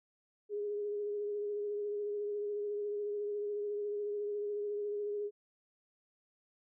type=tone with vibrato; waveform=sine; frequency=413.1 Hz; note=G#4; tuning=9 cents flat; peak=-34 dBFS; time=0.49-5.31 s; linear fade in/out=50 ms; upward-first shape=triangle; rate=14 Hz; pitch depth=27 cents each way; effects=none